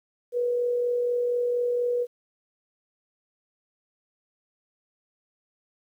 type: tone with amplitude modulation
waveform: sine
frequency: 485.8 Hz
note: B4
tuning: 29 cents flat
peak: -21 dBFS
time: 0.32-2.07 s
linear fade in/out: 50 ms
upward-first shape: sine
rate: 44.2 Hz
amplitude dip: 30%
effects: 10-bit